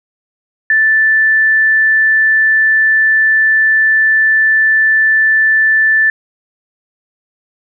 sine tone, 1760 Hz, A6, in tune, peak -7 dBFS, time 0.7-6.1 s, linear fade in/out 2 ms, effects none

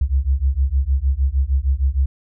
sine beating tone pair, 64.4 / 70.9 Hz, C2 / C#2, -27 / +40 cents, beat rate 6.5 Hz, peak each -18 dBFS, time 0.01-2.06 s, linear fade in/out 5 ms, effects none

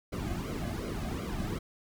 brown noise with flanger, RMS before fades -35 dBFS, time 0.12-1.59 s, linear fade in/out 10 ms, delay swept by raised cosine 1.1 to 2.2 ms, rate 2.7 Hz, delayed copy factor -0.85, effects none

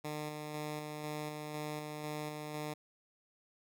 10% pulse tone with tremolo, 151 Hz, D3, 48 cents sharp, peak -30 dBFS, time 0.04-2.74 s, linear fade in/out 10 ms, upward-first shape square, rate 2 Hz, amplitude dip 30%, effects none

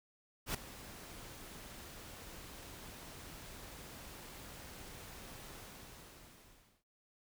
pink noise with ADSR envelope, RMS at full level -35 dBFS, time 0.46-6.84 s, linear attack 84 ms, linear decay 5 ms, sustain -16 dB, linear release 1300 ms, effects none

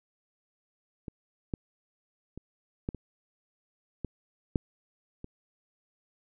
clicks, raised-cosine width 3 ms, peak -25 / -18 / -28 / -18 / -26 / -20 / -12 / -27 dBFS, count 8, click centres 1.082 / 1.538 / 2.376 / 2.889 / 2.947 / 4.047 / 4.558 / 5.244 s, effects none

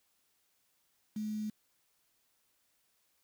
sine tone with quantisation, 213.6 Hz, G#3, 49 cents sharp, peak -34 dBFS, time 1.16-1.5 s, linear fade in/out 5 ms, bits 9, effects white hiss -75 dBFS RMS until 3.23 s

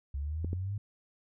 sine exponential sweep, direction up, 67.7 to 104.7 Hz, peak -32 dBFS, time 0.14-0.78 s, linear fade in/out 5 ms
clicks, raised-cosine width 3 ms, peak -24 dBFS, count 2, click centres 0.446 / 0.531 s
effects none

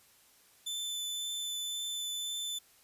sawtooth tone with vibrato, 3520 Hz, A7, in tune, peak -32 dBFS, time 0.66-2.59 s, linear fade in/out 10 ms, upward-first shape triangle, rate 1.9 Hz, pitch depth 9 cents each way, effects white hiss -63 dBFS RMS until 2.83 s + resampled to 32000 Hz

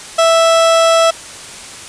30% pulse tone, 659.3 Hz, E5, in tune, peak -5 dBFS, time 0.18-1.11 s, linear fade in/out 10 ms, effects white hiss -31 dBFS RMS until 1.88 s + resampled to 22050 Hz

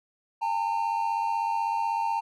triangle tone pair together, 812.9 / 909 Hz, G#5 / A#5, -37 / -44 cents, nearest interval major second, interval 193 cents, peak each -29 / -24 dBFS, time 0.41-2.21 s, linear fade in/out 20 ms, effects none

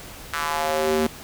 square tone with high-pass filter sweep, 77.78 Hz, D#2, in tune, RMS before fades -23 dBFS, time 0.33-1.07 s, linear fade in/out 5 ms, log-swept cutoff 1400 to 270 Hz, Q 2.6, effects pink hiss -40 dBFS RMS until 1.23 s

